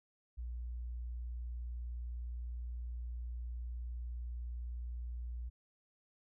sine tone, 59.8 Hz, A#1, 45 cents sharp, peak -39 dBFS, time 0.37-5.5 s, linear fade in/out 20 ms, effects none

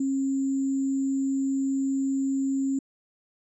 sine tone with sample-and-hold, 270.5 Hz, C#4, 42 cents flat, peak -23 dBFS, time 0-2.79 s, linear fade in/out 5 ms, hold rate 7350 Hz, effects resampled to 22050 Hz

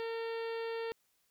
harmonic tone with a mistuned harmonic, 456.5 Hz, A#4, 36 cents flat, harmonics 1 / 2 / 3 / 4 / 5 / 6 / 7 / 8 / 9 / 10, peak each -36 / -46 / -51 / -49 / -54 / -52 / -57 / -57 / -60 / -58 dBFS, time 0-0.92 s, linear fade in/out 0 ms, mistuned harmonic 8, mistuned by -38 cents, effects white hiss -75 dBFS RMS until 1.3 s

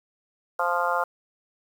harmonic tone, 174.61 Hz, F3, in tune, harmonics 3 / 4 / 5 / 6 / 7 / 8, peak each -29 / -29 / -29 / -29 / -29 / -29 dBFS, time 0.59-1.04 s, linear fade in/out 5 ms, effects 8-bit

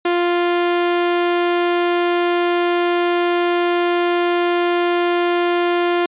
sawtooth tone, 349.2 Hz, F4, in tune, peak -11 dBFS, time 0.05-6.06 s, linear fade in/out 5 ms, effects resampled to 8000 Hz

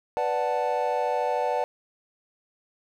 triangle chord, B minor seventh, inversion none, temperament equal, 493.9 / 587.3 / 740 / 880 Hz, B4 / D5 / F#5 / A5, 0 / 0 / 0 / 0 cents, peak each -27 dBFS, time 0.17-1.64 s, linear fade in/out 0 ms, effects none

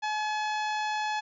harmonic tone, 852 Hz, G#5, 44 cents sharp, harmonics 1 / 2 / 3 / 4 / 5 / 6 / 7 / 8, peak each -29 / -35 / -39 / -42 / -44 / -48 / -50 / -52 dBFS, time 0.02-1.21 s, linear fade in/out 20 ms, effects none

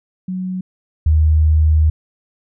sine tone pair in turn, 185 / 77.78 Hz, F#3 / D#2, 0 / 0 cents, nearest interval octave + minor third, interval 1500 cents, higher first, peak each -20 / -9 dBFS, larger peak second, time 0.28-0.61 / 1.06-1.9 s, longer second, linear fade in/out 5 ms, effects none

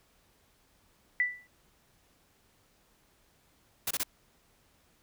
sine tone with exponential decay, 1975.5 Hz, B6, in tune, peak -21 dBFS, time 1.2-1.47 s, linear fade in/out 1 ms, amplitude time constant 57 ms
white noise bursts, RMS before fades -31 dBFS, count 3, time 3.87-4.034 s, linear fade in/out 5 ms, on 38 ms, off 25 ms
effects pink hiss -67 dBFS RMS until 5.02 s

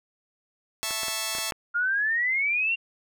5% pulse chord, A major, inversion second, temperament just, 660 / 880 / 1100 Hz, E5 / A5 / C#6, +2 / 0 / -14 cents, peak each -22 dBFS, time 0.83-1.51 s, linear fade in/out 0 ms
clicks, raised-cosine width 0.5 ms, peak -21 dBFS, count 7, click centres 0.832 / 0.908 / 1.033 / 1.083 / 1.351 / 1.385 / 1.522 s
sine exponential sweep, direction up, 1396.9 to 2794 Hz, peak -22 dBFS, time 1.74-2.76 s, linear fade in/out 20 ms
effects none

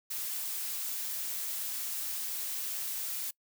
blue noise, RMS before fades -36 dBFS, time 0.1-3.31 s, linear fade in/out 10 ms, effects noise-tail reverb RT60 0.1 s tail -24 dB re dry

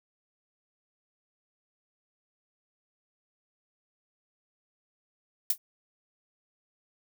violet noise with exponential decay, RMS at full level -20 dBFS, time 5.5-5.58 s, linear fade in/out 2 ms, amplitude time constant 16 ms, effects none

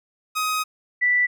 sawtooth / sine tone pair in turn, 1258 / 1971.7 Hz, D#6 / B6, +19 / -3 cents, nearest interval minor sixth, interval 778 cents, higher second, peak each -18 / -16 dBFS, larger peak second, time 0.35-0.64 / 1.01-1.27 s, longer first, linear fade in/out 20 ms, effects none

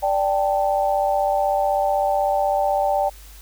sine chord, D suspended fourth, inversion none, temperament equal, 587.3 / 784 / 880 Hz, D5 / G5 / A5, 0 / 0 / 0 cents, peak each -21 / -20 / -26 dBFS, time 0.02-3.1 s, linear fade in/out 20 ms, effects added 50 Hz sine -41 dBFS peak until 3.41 s + white hiss -47 dBFS RMS until 3.41 s

